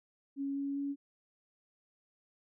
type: tone with pitch steps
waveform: sine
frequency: 277.2 / 279.1 / 281.1 Hz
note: C#4 / C#4 / C#4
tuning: 0 / +12 / +24 cents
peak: -33 dBFS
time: 0.36-0.96 s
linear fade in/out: 50 ms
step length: 200 ms
effects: none